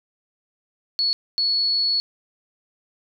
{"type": "tone bursts at uneven times", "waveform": "sine", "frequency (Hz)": 4393, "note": "C#8", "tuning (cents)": -16, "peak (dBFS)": -18, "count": 2, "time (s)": [[0.99, 1.13], [1.38, 2]], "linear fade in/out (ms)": 0, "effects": []}